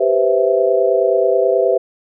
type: chord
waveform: sine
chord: C major seventh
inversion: second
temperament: equal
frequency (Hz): 392 / 493.9 / 523.3 / 659.3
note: G4 / B4 / C5 / E5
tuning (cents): 0 / 0 / 0 / 0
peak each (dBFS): -17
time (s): 0-1.78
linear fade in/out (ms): 10
effects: none